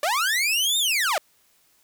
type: linear two-way sweep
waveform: sawtooth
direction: up then down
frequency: 554.4 to 3709 to 554.4 Hz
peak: -17 dBFS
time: 0.03-1.18 s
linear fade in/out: 2 ms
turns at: 0.78 s
effects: white hiss -62 dBFS RMS until 1.83 s